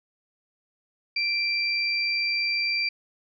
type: tone pair together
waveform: sine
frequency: 2355 / 4717 Hz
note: D7 / D8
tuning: +4 / +7 cents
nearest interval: octave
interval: 1203 cents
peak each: -25 / -27 dBFS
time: 1.16-2.89 s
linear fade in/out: 5 ms
effects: none